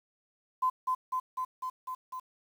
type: tone with echo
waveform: sine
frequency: 1023 Hz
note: C6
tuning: 39 cents flat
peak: -24 dBFS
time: 0.62-0.7 s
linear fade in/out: 10 ms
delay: 250 ms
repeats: 6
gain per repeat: -2 dB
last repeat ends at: 2.2 s
effects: 9-bit